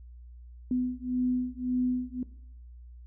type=beating tone pair; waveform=sine; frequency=250 / 251.8 Hz; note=B3 / B3; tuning=+21 / +34 cents; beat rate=1.8 Hz; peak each=-30 dBFS; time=0.71-2.23 s; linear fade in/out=2 ms; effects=noise-tail reverb RT60 0.7 s tail -18 dB re dry + added 60 Hz sine -45 dBFS peak until 3.06 s